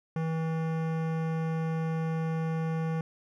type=tone with hard clipping; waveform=sine; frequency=161.6 Hz; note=E3; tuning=34 cents flat; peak=-30 dBFS; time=0.16-3.01 s; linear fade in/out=2 ms; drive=18 dB; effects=none